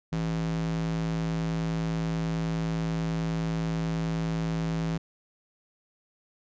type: tone with high-pass filter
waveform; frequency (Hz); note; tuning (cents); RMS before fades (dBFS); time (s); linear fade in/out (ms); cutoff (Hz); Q
square; 54.7; A1; -9; -29; 0.12-4.98; 10; 130; 4.8
effects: resampled to 16000 Hz